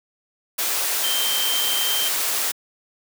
sine tone in noise, 3136 Hz, G7, in tune, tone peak -23 dBFS, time 1.03-2.09 s, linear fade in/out 10 ms, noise white, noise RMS -23 dBFS, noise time 0.58-2.52 s, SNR -3 dB, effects high-pass 400 Hz 12 dB/octave

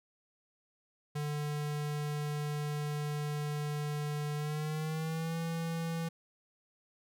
square tone with pitch glide, 148.2 to 165.39 Hz, D3 to E3, +16 to +6 cents, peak -34 dBFS, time 1.15-6.09 s, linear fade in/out 10 ms, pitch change +190 cents, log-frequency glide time 4.36-5.37 s, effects none

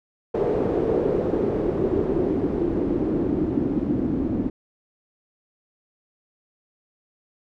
white noise with low-pass filter sweep, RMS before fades -23 dBFS, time 0.34-4.5 s, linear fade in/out 10 ms, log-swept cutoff 460 to 270 Hz, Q 3.8, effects none

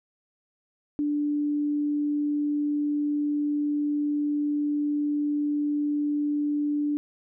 sine tone, 293.7 Hz, D4, in tune, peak -23 dBFS, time 0.99-6.97 s, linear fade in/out 0 ms, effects none

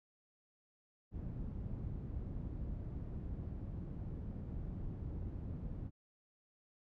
white low-pass noise, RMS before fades -43 dBFS, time 1.11-5.91 s, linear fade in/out 50 ms, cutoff 130 Hz, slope 12 dB/octave, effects none

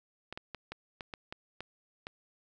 clicks, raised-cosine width 0.3 ms, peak -24 dBFS, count 9, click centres 0.326 / 0.375 / 0.547 / 0.72 / 1.008 / 1.138 / 1.325 / 1.606 / 2.069 s, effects none

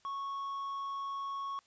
triangle tone with quantisation, 1105 Hz, C#6, 6 cents flat, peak -34 dBFS, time 0.05-1.59 s, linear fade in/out 0 ms, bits 10, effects white hiss -68 dBFS RMS until 1.66 s + resampled to 16000 Hz

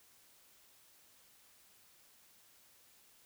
silence, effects white hiss -65 dBFS RMS until 3.25 s

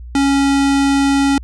square tone, 277.2 Hz, C#4, in tune, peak -12 dBFS, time 0.15-1.38 s, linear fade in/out 2 ms, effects added 60 Hz sine -29 dBFS peak until 1.43 s + resampled to 22050 Hz

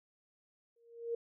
sine tone with exponential growth, 466.2 Hz, A#4, in tune, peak -31 dBFS, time 0.76-1.15 s, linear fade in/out 5 ms, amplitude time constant 84 ms, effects none

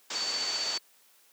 white low-pass noise, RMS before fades -36 dBFS, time 0.1-0.78 s, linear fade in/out 5 ms, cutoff 7500 Hz, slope 96 dB/octave
sine tone with tremolo, 4522 Hz, C#8, 34 cents sharp, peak -29 dBFS, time 0.14-0.79 s, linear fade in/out 20 ms, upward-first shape square, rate 15 Hz, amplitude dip 35%
effects white hiss -62 dBFS RMS until 1.32 s + high-pass 300 Hz 12 dB/octave

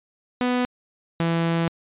sawtooth tone pair in turn, 248.2 / 166.76 Hz, B3 / E3, +9 / +20 cents, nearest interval perfect fifth, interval 689 cents, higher first, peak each -16 dBFS, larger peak neither, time 0.41-0.65 / 1.2-1.68 s, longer second, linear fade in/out 0 ms, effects resampled to 8000 Hz

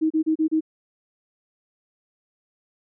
sine tone bursts, 315.8 Hz, D#4, 26 cents sharp, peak -17 dBFS, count 5, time 0.01-0.608 s, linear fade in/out 20 ms, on 94 ms, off 32 ms, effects none

